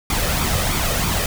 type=noise with flanger; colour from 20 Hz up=pink; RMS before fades=-20 dBFS; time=0.1-1.26 s; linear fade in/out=2 ms; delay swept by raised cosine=0.86 to 1.66 ms; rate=3.1 Hz; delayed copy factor=+0.55; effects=none